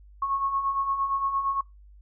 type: beating tone pair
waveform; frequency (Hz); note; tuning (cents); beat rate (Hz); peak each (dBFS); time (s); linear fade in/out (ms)
sine; 1090 / 1098.7; C#6 / C#6; -29 / -16; 8.7; -33 / -25; 0.22-1.61; 5
effects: noise-tail reverb RT60 0.2 s tail -24 dB re dry + added 50 Hz sine -48 dBFS peak until 2.01 s